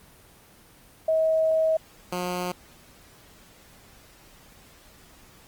sine / 10% pulse tone pair in turn, 639 / 179.31 Hz, D#5 / F3, +46 / +46 cents, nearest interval octave + minor seventh, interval 2200 cents, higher first, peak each -19 dBFS, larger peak neither, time 1.08-1.77 / 2.12-2.52 s, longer first, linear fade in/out 5 ms, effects pink hiss -53 dBFS RMS until 5.47 s + Opus 24 kbps

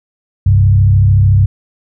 sine tone with frequency modulation, 98 Hz, G2, in tune, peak -5 dBFS, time 0.46-1.46 s, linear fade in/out 5 ms, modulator 33.7 Hz, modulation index 0.77, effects none

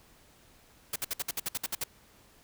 white noise bursts, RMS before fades -32 dBFS, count 11, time 0.93-1.839 s, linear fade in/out 5 ms, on 29 ms, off 59 ms, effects pink hiss -60 dBFS RMS until 2.43 s

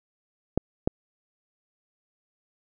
clicks, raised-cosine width 2 ms, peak -8 dBFS, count 2, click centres 0.576 / 0.875 s, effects none

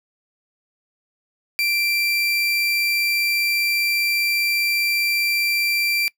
30% pulse tone, 2355 Hz, D7, 4 cents sharp, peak -16 dBFS, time 1.59-6.08 s, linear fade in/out 0 ms, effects noise-tail reverb RT60 0.1 s tail -23 dB re dry

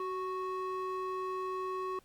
triangle ring-modulated tone, 740 Hz, F#5, in tune, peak -29 dBFS, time 0-1.99 s, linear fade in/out 2 ms, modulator 365 Hz, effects pink hiss -66 dBFS RMS until 2.04 s + Opus 32 kbps

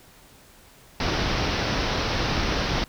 pink low-pass noise, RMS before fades -25 dBFS, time 1-2.84 s, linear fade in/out 2 ms, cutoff 5800 Hz, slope 96 dB/octave, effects pink hiss -52 dBFS RMS until 2.88 s

